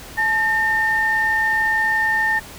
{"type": "tone pair together", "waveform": "sine", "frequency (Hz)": [865, 1814.4], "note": ["A5", "A#6"], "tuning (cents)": [-30, -47], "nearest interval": "octave + minor second", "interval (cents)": 1283, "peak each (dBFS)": [-22, -16], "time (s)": [0.17, 2.4], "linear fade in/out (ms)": 20, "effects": ["tanh soft clip ceiling -9 dBFS", "pink hiss -38 dBFS RMS until 2.58 s"]}